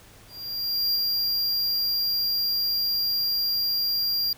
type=tone with ADSR envelope; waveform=square; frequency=4772 Hz; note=D8; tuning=27 cents sharp; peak=-21 dBFS; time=0.28-4.33 s; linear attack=670 ms; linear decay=11 ms; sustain=-2 dB; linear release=3 ms; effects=added 102 Hz sine -56 dBFS peak until 4.37 s + pink hiss -51 dBFS RMS until 4.37 s